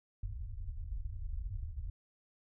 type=low-pass noise; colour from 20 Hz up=pink; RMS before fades=-40 dBFS; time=0.23-1.9 s; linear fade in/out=5 ms; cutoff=100 Hz; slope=48 dB/octave; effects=none